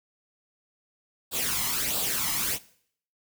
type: noise with flanger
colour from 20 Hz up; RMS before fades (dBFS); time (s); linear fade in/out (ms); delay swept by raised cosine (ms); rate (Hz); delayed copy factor
white; -28; 1.31-2.59; 50; 0.24 to 0.99; 1.5; +0.65
effects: noise-tail reverb RT60 0.6 s tail -19 dB re dry